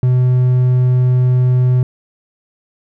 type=tone; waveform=triangle; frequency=126.1 Hz; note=B2; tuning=36 cents sharp; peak=-7 dBFS; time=0.03-1.83 s; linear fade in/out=2 ms; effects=none